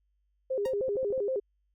sine tone with vibrato, 461.1 Hz, A#4, 19 cents flat, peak -27 dBFS, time 0.5-1.4 s, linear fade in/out 10 ms, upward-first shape square, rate 6.4 Hz, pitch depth 220 cents each way
sawtooth tone with exponential decay, 936 Hz, A#5, 7 cents sharp, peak -34 dBFS, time 0.65-0.75 s, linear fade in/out 5 ms, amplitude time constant 21 ms
click train, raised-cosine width 2 ms, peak -32 dBFS, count 8, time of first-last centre 0.66-1.179 s, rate 13.5 Hz
effects added 50 Hz sine -70 dBFS peak until 1.74 s

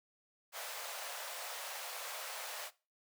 pink high-pass noise, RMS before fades -44 dBFS, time 0.52-2.71 s, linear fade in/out 50 ms, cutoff 530 Hz, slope 48 dB/octave, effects noise-tail reverb RT60 0.3 s tail -19 dB re dry

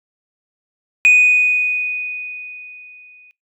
sine tone with exponential decay, 2484 Hz, D#7, 3 cents flat, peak -4 dBFS, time 1.05-3.31 s, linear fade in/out 0 ms, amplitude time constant 490 ms, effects noise-tail reverb RT60 0.2 s tail -24 dB re dry + tanh soft clip ceiling -5 dBFS

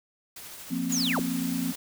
white noise with tremolo, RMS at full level -42 dBFS, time 0.36-1.14 s, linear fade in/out 5 ms, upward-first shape sine, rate 13 Hz, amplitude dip 25%
sine chord, F suspended fourth, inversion none, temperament just, 174.61 / 232.8 / 261.9 Hz, F3 / Bb3 / C4, 0 / -2 / +2 cents, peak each -33 / -32 / -29 dBFS, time 0.7-1.73 s, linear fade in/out 20 ms
white noise, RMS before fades -38 dBFS, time 0.89-1.76 s, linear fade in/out 10 ms
sine linear sweep, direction down, 7060 to 169.9 Hz, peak -26 dBFS, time 0.92-1.2 s, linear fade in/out 2 ms
effects none

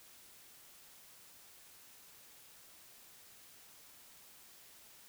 silence, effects white hiss -59 dBFS RMS until 5.08 s

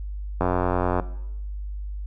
click train, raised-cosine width 1 ms, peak -8 dBFS, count 54, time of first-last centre 0.41-0.998 s, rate 90.1 Hz, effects noise-tail reverb RT60 0.8 s tail -17 dB re dry + added 50 Hz sine -29 dBFS peak until 2.06 s

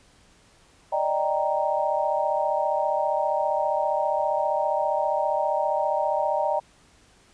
sine chord, Eb major seventh, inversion third, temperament equal, 587.3 / 622.3 / 784 / 932.3 Hz, D5 / Eb5 / G5 / Bb5, 0 / 0 / 0 / 0 cents, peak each -27 dBFS, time 0.92-6.6 s, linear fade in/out 10 ms, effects pink hiss -57 dBFS RMS until 7.33 s + resampled to 22050 Hz

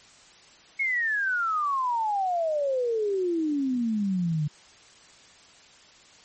sine exponential sweep, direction down, 2207 to 145.7 Hz, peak -23 dBFS, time 0.79-4.48 s, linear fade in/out 10 ms, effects white hiss -53 dBFS RMS until 6.24 s + MP3 32 kbps

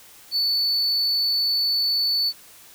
triangle tone, 4474 Hz, C#8, 15 cents sharp, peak -18 dBFS, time 0.31-2.33 s, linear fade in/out 50 ms, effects white hiss -48 dBFS RMS until 2.74 s

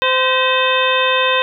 harmonic tone with a mistuned harmonic, 516 Hz, C5, 24 cents flat, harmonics 1 / 2 / 3 / 4 / 5 / 6 / 7, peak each -18 / -18 / -22 / -24 / -19 / -24 / -21 dBFS, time 0.02-1.42 s, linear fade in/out 0 ms, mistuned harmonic 4, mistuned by -130 cents, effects none

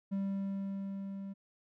triangle tone with level ramp, 196 Hz, G3, in tune, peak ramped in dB -29 to -38 dBFS, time 0.11-1.34 s, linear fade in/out 20 ms, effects none

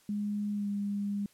sine tone with pitch glide, 206.6 to 202.5 Hz, G#3 to G#3, -9 to -43 cents, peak -30 dBFS, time 0.09-1.26 s, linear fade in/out 2 ms, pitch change -34 cents, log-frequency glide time 0.53-0.68 s, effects white hiss -64 dBFS RMS until 1.33 s + low-pass 12000 Hz 12 dB/octave

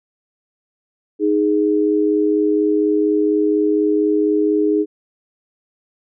sine tone pair together, 311.1 / 415.3 Hz, D#4 / G#4, 0 / 0 cents, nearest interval perfect fourth, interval 500 cents, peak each -16 dBFS, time 1.19-4.86 s, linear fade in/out 50 ms, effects none

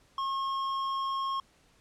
sine tone with hard clipping, 1081 Hz, C#6, 44 cents flat, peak -31 dBFS, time 0.18-1.4 s, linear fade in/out 2 ms, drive 8 dB, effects pink hiss -64 dBFS RMS until 1.8 s + low-pass 9000 Hz 12 dB/octave

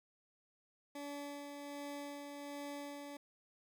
20% pulse tone with tremolo, 286.7 Hz, D4, 42 cents flat, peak -38 dBFS, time 0.95-3.17 s, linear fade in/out 5 ms, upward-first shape sine, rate 1.3 Hz, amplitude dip 35%, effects none

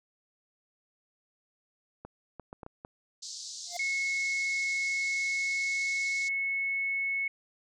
clicks, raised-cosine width 1 ms, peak -28 dBFS, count 6, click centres 2.05 / 2.397 / 2.529 / 2.632 / 2.664 / 2.849 s
pink band-pass noise, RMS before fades -42 dBFS, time 3.22-6.29 s, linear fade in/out 10 ms, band 4100 to 7400 Hz, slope 48 dB/octave
square tone with exponential growth, 700 Hz, F5, 4 cents sharp, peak -33 dBFS, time 3.66-3.77 s, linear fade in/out 5 ms, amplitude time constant 23 ms
sine tone with pitch glide, 2185 to 2199 Hz, C#7 to C#7, -26 to -14 cents, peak -28 dBFS, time 3.79-7.28 s, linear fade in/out 5 ms, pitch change +12 cents, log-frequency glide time 4.83-6.81 s
effects none

